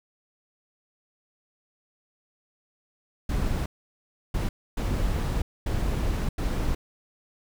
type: noise bursts at uneven times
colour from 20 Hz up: brown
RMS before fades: -26 dBFS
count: 5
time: 3.29-3.66 / 4.34-4.49 / 4.77-5.42 / 5.66-6.29 / 6.38-6.75 s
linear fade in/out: 5 ms
effects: none